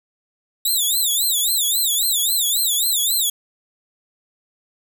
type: tone with vibrato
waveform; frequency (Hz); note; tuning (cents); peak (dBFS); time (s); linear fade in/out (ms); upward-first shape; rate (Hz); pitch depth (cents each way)
10% pulse; 3729; A#7; 0; -10; 0.65-3.3; 5; sine; 3.7; 190
effects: none